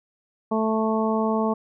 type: harmonic tone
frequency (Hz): 220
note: A3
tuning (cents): 0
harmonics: 1 / 2 / 3 / 4 / 5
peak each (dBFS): -23 / -26 / -28 / -29 / -30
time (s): 0.51-1.54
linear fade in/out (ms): 10
effects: none